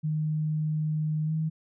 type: tone with pitch glide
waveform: sine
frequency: 154.3 to 158 Hz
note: D#3 to D#3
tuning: -14 to +27 cents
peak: -25 dBFS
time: 0.03-1.5 s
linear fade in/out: 20 ms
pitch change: +41 cents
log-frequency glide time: 1.25-1.32 s
effects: none